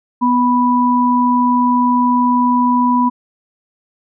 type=tone pair together; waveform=sine; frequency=246.9 / 985.8 Hz; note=B3 / B5; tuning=0 / -3 cents; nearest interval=2 octaves; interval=2397 cents; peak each=-13 dBFS; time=0.21-3.1 s; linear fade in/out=20 ms; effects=none